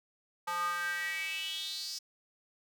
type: tone with high-pass filter sweep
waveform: square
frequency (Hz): 174.61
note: F3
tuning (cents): 0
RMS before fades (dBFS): -36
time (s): 0.47-1.99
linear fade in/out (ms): 10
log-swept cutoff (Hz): 1000 to 5300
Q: 6.4
effects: none